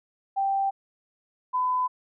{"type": "tone pair in turn", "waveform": "sine", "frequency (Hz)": [784, 1006.4], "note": ["G5", "B5"], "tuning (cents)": [0, 32], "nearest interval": "major third", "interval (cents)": 432, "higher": "second", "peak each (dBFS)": -22, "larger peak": "neither", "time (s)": [[0.36, 0.71], [1.53, 1.88]], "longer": "neither", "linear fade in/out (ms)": 20, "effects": []}